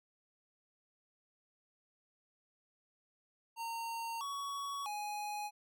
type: tone with pitch steps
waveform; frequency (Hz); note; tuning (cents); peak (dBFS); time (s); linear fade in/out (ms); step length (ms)
square; 919 / 1122 / 833; A#5 / C#6 / G#5; -25 / +21 / +5; -39; 3.56-5.51; 50; 650
effects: none